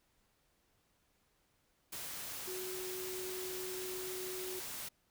sine tone in noise, 370 Hz, F#4, in tune, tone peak -42 dBFS, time 2.47-4.6 s, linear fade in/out 10 ms, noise white, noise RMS -44 dBFS, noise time 1.92-4.89 s, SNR -1 dB, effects pink hiss -75 dBFS RMS until 5.1 s

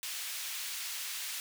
pink high-pass noise, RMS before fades -39 dBFS, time 0.03-1.4 s, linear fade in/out 0 ms, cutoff 2400 Hz, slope 12 dB/octave, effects none

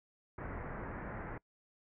pink low-pass noise, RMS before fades -43 dBFS, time 0.38-1.38 s, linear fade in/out 5 ms, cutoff 2000 Hz, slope 48 dB/octave, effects noise-tail reverb RT60 0.1 s tail -24 dB re dry

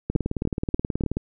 two click trains, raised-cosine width 3 ms, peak -12 / -9 dBFS, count 21 / 4, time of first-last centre 0.1-1.17 / 0.16-1.037 s, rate 18.7 / 3.42 Hz, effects none

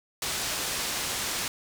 white low-pass noise, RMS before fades -31 dBFS, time 0.22-1.48 s, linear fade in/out 2 ms, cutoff 8100 Hz, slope 12 dB/octave, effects none

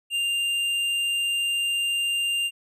triangle tone with hard clipping, 2794 Hz, F7, in tune, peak -24 dBFS, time 0.1-2.51 s, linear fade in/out 50 ms, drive 11 dB, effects none

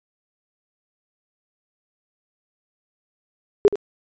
sine tone with echo, 408.7 Hz, G#4, 28 cents flat, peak -9 dBFS, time 3.65-3.68 s, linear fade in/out 0 ms, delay 76 ms, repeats 1, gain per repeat -11 dB, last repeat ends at 3.756 s, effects resampled to 16000 Hz

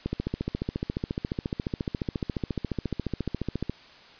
click train, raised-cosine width 3 ms, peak -15 dBFS, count 53, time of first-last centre 0.06-3.696 s, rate 14.3 Hz, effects white hiss -51 dBFS RMS until 4.19 s + resampled to 11025 Hz

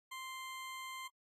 20% pulse tone, 1046.5 Hz, C6, in tune, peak -39 dBFS, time 0.11-1.08 s, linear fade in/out 10 ms, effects noise-tail reverb RT60 0.1 s tail -25 dB re dry + AAC 48 kbps

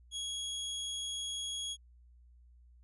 sawtooth tone, 3322 Hz, G#7, in tune, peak -33 dBFS, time 0.11-1.77 s, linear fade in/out 50 ms, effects added 60 Hz sine -57 dBFS peak until 2.83 s + resampled to 24000 Hz

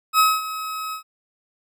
40% pulse tone with ADSR envelope, 1278 Hz, D#6, 46 cents sharp, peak -11 dBFS, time 0.13-1.03 s, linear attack 60 ms, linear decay 220 ms, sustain -15 dB, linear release 100 ms, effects none

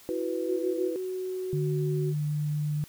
sine chord, E suspended second, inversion none, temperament just, 329.6 / 370.8 / 494.4 Hz, E4 / F#4 / B4, 0 / +4 / +2 cents, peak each -32 dBFS, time 0.09-0.96 s, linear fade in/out 0 ms
sine tone with pitch glide, 364.3 to 371.3 Hz, F#4 to F#4, -27 to +6 cents, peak -30 dBFS, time 0.45-2.14 s, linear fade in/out 50 ms, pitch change +33 cents, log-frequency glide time 0.86-1 s
sine tone, 149.3 Hz, D3, 29 cents sharp, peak -26 dBFS, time 1.53-2.84 s, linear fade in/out 0 ms
effects white hiss -53 dBFS RMS until 2.88 s

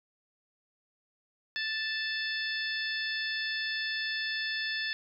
harmonic tone with a mistuned harmonic, 880 Hz, A5, in tune, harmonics 2 / 3 / 4 / 5 / 6, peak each -33 / -40 / -38 / -40 / -41 dBFS, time 1.56-4.93 s, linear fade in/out 0 ms, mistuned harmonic 6, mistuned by -32 cents, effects none

